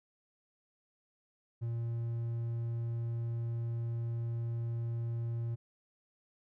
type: tone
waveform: triangle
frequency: 116.54 Hz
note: A#2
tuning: in tune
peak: -31 dBFS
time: 1.61-5.56 s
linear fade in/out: 20 ms
effects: none